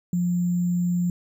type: tone with sample-and-hold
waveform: sine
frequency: 176 Hz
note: F3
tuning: 14 cents sharp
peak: -20 dBFS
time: 0.13-1.1 s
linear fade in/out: 2 ms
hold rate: 7350 Hz
effects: none